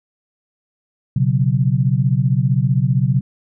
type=chord; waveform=sine; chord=B suspended second; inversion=none; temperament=just; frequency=123.47 / 138.9 / 185.21 Hz; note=B2 / C#3 / F#3; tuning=0 / +4 / +2 cents; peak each=-17 / -16 / -21 dBFS; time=1.16-3.21 s; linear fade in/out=5 ms; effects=none

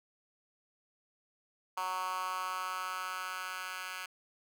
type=tone with high-pass filter sweep; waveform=10% pulse; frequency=185 Hz; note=F#3; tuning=in tune; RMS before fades=-38 dBFS; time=1.77-4.06 s; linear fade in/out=5 ms; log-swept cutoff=1000 to 1700 Hz; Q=3.5; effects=none

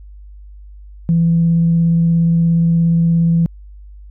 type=tone with vibrato; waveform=sine; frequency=167.3 Hz; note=E3; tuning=26 cents sharp; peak=-9 dBFS; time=1.09-3.46 s; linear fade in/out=0 ms; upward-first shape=sine; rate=17 Hz; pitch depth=9 cents each way; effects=tanh soft clip ceiling -5 dBFS + added 50 Hz sine -34 dBFS peak until 4.1 s

